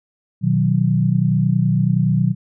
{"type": "chord", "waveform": "sine", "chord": "B major", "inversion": "none", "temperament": "equal", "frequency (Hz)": [123.47, 155.56, 185], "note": ["B2", "D#3", "F#3"], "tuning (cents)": [0, 0, 0], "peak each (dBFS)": -18, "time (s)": [0.41, 2.35], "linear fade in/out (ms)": 50, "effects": []}